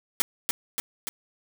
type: noise with echo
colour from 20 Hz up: white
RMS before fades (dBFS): -23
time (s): 0.2-0.22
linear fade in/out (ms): 0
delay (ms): 290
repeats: 3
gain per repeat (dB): -3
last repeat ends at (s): 1.09
effects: none